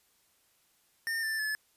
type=tone with pitch steps; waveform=square; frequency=1816 / 1770.4 / 1726 Hz; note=A#6 / A6 / A6; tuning=-46 / +10 / -34 cents; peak=-31 dBFS; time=1.07-1.55 s; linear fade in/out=0 ms; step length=160 ms; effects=white hiss -69 dBFS RMS until 1.76 s + resampled to 32000 Hz